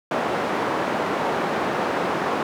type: band-pass noise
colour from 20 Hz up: white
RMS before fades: -24 dBFS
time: 0.11-2.43 s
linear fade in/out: 2 ms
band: 210 to 960 Hz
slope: 12 dB/octave
effects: none